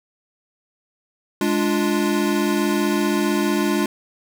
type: chord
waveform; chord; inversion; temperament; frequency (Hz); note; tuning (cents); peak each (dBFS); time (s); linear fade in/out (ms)
square; D diminished; second; equal; 207.7 / 293.7 / 349.2; Ab3 / D4 / F4; 0 / 0 / 0; -23; 1.41-3.86; 2
effects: none